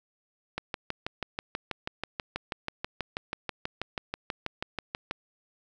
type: click train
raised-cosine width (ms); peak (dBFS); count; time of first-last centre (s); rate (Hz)
0.3; -15; 29; 0.58-5.111; 6.18
effects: none